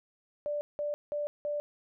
sine tone bursts, 588 Hz, D5, 2 cents sharp, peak -30 dBFS, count 4, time 0.46-1.6 s, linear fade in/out 0 ms, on 150 ms, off 180 ms, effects none

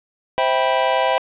square chord, C major seventh, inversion none, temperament just, 523.3 / 654.1 / 784.9 / 981.1 Hz, C5 / E5 / G5 / B5, 0 / -14 / +2 / -12 cents, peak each -22 dBFS, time 0.38-1.18 s, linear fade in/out 0 ms, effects resampled to 8000 Hz + 7-bit

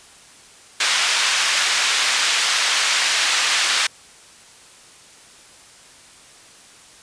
pink band-pass noise, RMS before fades -19 dBFS, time 0.8-3.87 s, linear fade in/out 5 ms, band 1700 to 6300 Hz, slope 12 dB/octave, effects white hiss -46 dBFS RMS until 7.02 s + resampled to 22050 Hz

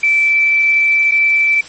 sine tone with dropouts, 2325 Hz, D7, 18 cents flat, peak -9 dBFS, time 0.03-1.61 s, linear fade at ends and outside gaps 5 ms, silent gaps 1.112-1.12 s, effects white hiss -35 dBFS RMS until 1.68 s + MP3 32 kbps

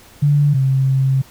sine tone pair in turn, 145.2 / 133.71 Hz, D3 / C3, -19 / +38 cents, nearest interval minor second, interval 143 cents, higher first, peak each -10 / -12 dBFS, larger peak first, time 0.22-0.54 / 0.54-1.22 s, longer second, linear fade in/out 10 ms, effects pink hiss -45 dBFS RMS until 1.3 s

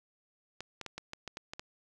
clicks, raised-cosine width 0.2 ms, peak -23 dBFS, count 9, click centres 0.606 / 0.813 / 0.863 / 0.98 / 1.134 / 1.277 / 1.371 / 1.535 / 1.595 s, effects none

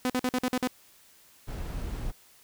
sawtooth tone bursts, 252.3 Hz, B3, 37 cents sharp, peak -21 dBFS, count 7, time 0.05-0.674 s, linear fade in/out 0 ms, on 48 ms, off 48 ms
brown noise, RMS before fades -34 dBFS, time 1.47-2.12 s, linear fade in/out 20 ms
effects white hiss -58 dBFS RMS until 2.43 s

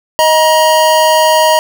square tone pair together, 627 / 952.3 Hz, D#5 / A#5, +13 / +37 cents, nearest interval perfect fifth, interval 724 cents, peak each -10 dBFS, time 0.19-1.59 s, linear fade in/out 0 ms, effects none

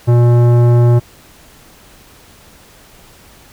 sine tone with tanh clipping, 120 Hz, B2, 49 cents flat, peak -8 dBFS, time 0.07-1 s, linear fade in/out 20 ms, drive 15 dB, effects pink hiss -43 dBFS RMS until 3.52 s

